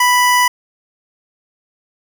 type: tone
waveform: 25% pulse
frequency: 987.8 Hz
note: B5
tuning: in tune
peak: -6 dBFS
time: 0-0.48 s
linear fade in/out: 5 ms
effects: none